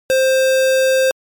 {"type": "tone", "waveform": "square", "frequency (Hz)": 525, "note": "C5", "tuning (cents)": 6, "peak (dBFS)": -12, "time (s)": [0.1, 1.11], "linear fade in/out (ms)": 0, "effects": ["MP3 96 kbps"]}